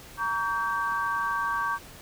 sine chord, G diminished, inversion first, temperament equal with one note detuned, 932.3 / 1135.3 / 1568 Hz, Bb5 / Db6 / G6, 0 / +41 / 0 cents, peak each -32 / -28 / -30 dBFS, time 0.17-1.79 s, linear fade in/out 50 ms, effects pink hiss -47 dBFS RMS until 2.01 s

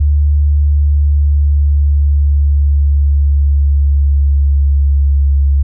sine tone with pitch glide, 73.1 to 69.8 Hz, D2 to C#2, -7 to +13 cents, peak -7 dBFS, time 0-5.63 s, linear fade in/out 10 ms, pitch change -80 cents, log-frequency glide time 0.32-5.3 s, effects none

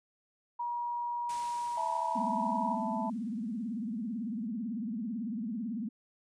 sine tone, 956 Hz, A#5, 43 cents sharp, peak -32 dBFS, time 0.59-2.75 s, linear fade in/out 10 ms
white noise with exponential decay, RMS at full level -45 dBFS, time 1.29-4.47 s, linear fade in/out 5 ms, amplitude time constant 690 ms
sine chord, E suspended fourth, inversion none, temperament equal, 659.3 / 880 / 987.8 Hz, E5 / A5 / B5, 0 / 0 / 0 cents, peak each -39 / -35 / -40 dBFS, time 1.77-3.1 s, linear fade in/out 5 ms
sine tone with vibrato, 224.3 Hz, A3, 34 cents sharp, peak -33 dBFS, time 2.15-5.89 s, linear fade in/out 10 ms, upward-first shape triangle, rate 18 Hz, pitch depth 240 cents each way
effects resampled to 22050 Hz

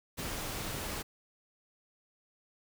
pink noise, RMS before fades -38 dBFS, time 0.17-1.03 s, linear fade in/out 20 ms, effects none

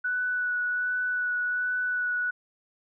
sine tone with vibrato, 1480 Hz, F#6, in tune, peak -25 dBFS, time 0.04-2.31 s, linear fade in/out 10 ms, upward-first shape sine, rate 1.3 Hz, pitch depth 13 cents each way, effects none

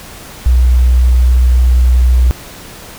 sine tone, 62 Hz, B1, 7 cents sharp, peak -5 dBFS, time 0.46-2.31 s, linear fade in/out 0 ms, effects pink hiss -32 dBFS RMS until 2.98 s

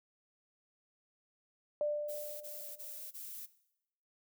sine tone with exponential decay, 593 Hz, D5, 17 cents sharp, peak -29 dBFS, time 1.81-3.1 s, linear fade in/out 1 ms, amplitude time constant 280 ms
violet noise bursts, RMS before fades -46 dBFS, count 4, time 2.08-3.466 s, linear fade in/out 20 ms, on 330 ms, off 22 ms
effects noise-tail reverb RT60 0.8 s tail -17 dB re dry

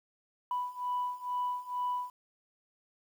sine beating tone pair, 987.8 / 990 Hz, B5 / B5, 0 / +4 cents, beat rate 2.2 Hz, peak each -35 / -33 dBFS, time 0.51-2.1 s, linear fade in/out 2 ms, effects tanh soft clip ceiling -26 dBFS + 10-bit

